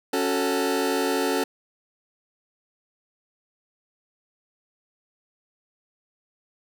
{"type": "chord", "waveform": "sawtooth", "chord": "F# minor", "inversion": "second", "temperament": "just", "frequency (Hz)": [277.5, 370, 444], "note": ["C#4", "F#4", "A4"], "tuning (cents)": [2, 0, 16], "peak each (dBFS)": [-22, -23, -22], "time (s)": [0.13, 1.44], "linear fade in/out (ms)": 5, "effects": []}